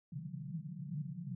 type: band-pass noise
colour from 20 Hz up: pink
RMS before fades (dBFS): -43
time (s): 0.12-1.35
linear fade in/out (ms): 5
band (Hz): 130 to 190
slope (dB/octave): 96
effects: none